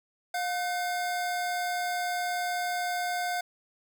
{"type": "tone pair together", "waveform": "square", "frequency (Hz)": [712.4, 1521], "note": ["F5", "F#6"], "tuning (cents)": [34, 47], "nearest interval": "octave + minor second", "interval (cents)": 1313, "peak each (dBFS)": [-30, -36], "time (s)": [0.34, 3.41], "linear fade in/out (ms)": 5, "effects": []}